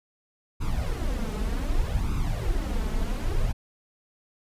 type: noise with flanger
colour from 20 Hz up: brown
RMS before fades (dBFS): -26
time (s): 0.6-3.53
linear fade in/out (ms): 20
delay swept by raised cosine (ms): 0.79 to 4.69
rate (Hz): 0.65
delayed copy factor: +0.7
effects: resampled to 32000 Hz